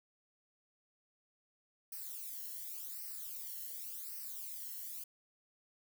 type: noise with flanger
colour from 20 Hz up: violet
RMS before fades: -45 dBFS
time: 1.92-5.04 s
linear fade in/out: 5 ms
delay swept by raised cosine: 0.28 to 0.84 ms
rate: 0.89 Hz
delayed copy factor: -0.95
effects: none